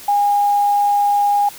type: tone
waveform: sine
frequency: 816 Hz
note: G#5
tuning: 31 cents flat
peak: -12 dBFS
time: 0.08-1.49 s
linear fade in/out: 5 ms
effects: white hiss -37 dBFS RMS until 1.58 s